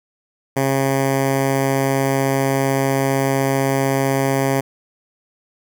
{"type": "tone with notch filter", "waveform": "10% pulse", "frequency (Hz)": 135.7, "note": "C#3", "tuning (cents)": -36, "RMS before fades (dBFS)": -18, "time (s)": [0.56, 4.61], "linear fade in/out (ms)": 10, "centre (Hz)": 3800, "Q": 1.3, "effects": []}